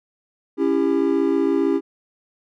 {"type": "chord", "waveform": "triangle", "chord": "C# diminished", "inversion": "none", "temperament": "just", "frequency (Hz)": [277.2, 332.6, 399.1], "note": ["C#4", "E4", "G4"], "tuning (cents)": [0, 16, 31], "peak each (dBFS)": -19, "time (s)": [0.57, 1.81], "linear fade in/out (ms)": 50, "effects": []}